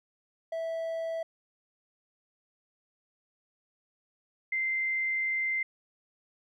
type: tone pair in turn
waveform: triangle / sine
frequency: 656 / 2083 Hz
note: E5 / C7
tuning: -9 / -8 cents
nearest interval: octave + minor sixth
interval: 2001 cents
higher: second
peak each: -29 / -27 dBFS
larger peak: second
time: 0.52-1.23 / 4.52-5.63 s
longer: second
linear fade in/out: 5 ms
effects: none